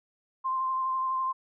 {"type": "tone with vibrato", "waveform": "sine", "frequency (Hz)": 1046.5, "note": "C6", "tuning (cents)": 0, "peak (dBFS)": -26, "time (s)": [0.44, 1.33], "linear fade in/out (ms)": 20, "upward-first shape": "sine", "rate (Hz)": 12, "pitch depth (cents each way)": 16, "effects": []}